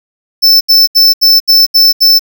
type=tone bursts; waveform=square; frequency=5290 Hz; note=E8; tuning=5 cents sharp; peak=-3 dBFS; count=7; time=0.42-2.194 s; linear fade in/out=20 ms; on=190 ms; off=74 ms; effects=7-bit